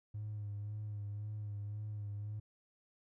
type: tone with vibrato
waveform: triangle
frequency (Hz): 104.2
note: G#2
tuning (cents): +6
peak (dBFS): -36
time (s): 0.14-2.4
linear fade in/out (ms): 10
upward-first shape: sine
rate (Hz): 1.9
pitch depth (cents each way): 34
effects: tanh soft clip ceiling -36 dBFS